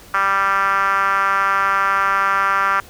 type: tone with band-pass filter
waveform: 5% pulse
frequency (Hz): 196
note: G3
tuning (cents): 0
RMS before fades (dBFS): -17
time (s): 0.14-2.8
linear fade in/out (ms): 2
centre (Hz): 1300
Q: 3.9
effects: pink hiss -43 dBFS RMS until 2.89 s